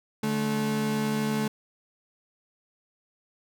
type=tone pair together; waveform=35% pulse; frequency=144.8 / 216.6 Hz; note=D3 / A3; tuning=-24 / -27 cents; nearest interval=perfect fifth; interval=697 cents; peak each=-31 / -24 dBFS; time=0.23-1.48 s; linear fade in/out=5 ms; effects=none